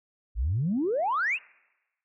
sine exponential sweep, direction up, 49.09 to 2900 Hz, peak -23 dBFS, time 0.35-1.39 s, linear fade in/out 50 ms, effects noise-tail reverb RT60 1.0 s tail -25 dB re dry + tanh soft clip ceiling -19 dBFS

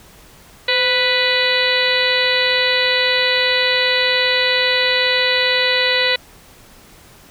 harmonic tone with a mistuned harmonic, 493.9 Hz, B4, in tune, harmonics 1 / 2 / 3 / 4 / 5 / 6 / 7 / 8 / 9, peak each -21 / -28 / -25 / -19 / -23 / -24 / -27 / -19 / -29 dBFS, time 0.68-6.16 s, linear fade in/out 5 ms, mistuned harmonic 1, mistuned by +55 cents, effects pink hiss -45 dBFS RMS until 7.3 s

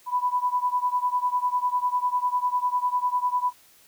sine beating tone pair, 987.8 / 997.8 Hz, B5 / B5, 0 / +17 cents, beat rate 10 Hz, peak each -24 / -26 dBFS, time 0.06-3.53 s, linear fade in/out 50 ms, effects white hiss -56 dBFS RMS until 3.87 s

